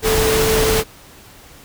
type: tone in noise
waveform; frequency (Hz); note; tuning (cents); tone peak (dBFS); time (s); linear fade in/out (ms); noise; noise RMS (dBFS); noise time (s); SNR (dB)
sine; 440; A4; 0; -16; 0.02-0.84; 50; pink; -18; 0.02-0.84; -1
effects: pink hiss -43 dBFS RMS until 1.64 s